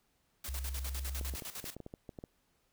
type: noise with tremolo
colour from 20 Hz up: white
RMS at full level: -42 dBFS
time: 0.44-1.75 s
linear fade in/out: 5 ms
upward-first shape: square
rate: 9.9 Hz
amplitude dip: 75%
type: tone with pitch glide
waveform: sine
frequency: 65.5 to 66.61 Hz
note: C2 to C2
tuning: +2 to +32 cents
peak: -36 dBFS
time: 0.48-1.36 s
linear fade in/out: 10 ms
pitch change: +30 cents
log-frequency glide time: 0.81-1.02 s
type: clicks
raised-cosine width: 2 ms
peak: -31 dBFS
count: 11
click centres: 1.212 / 1.338 / 1.422 / 1.642 / 1.766 / 1.803 / 1.864 / 1.939 / 2.092 / 2.188 / 2.239 s
effects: pink hiss -75 dBFS RMS until 2.72 s